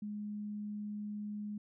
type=tone; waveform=sine; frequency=208.5 Hz; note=G#3; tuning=7 cents sharp; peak=-38 dBFS; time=0.02-1.58 s; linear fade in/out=5 ms; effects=none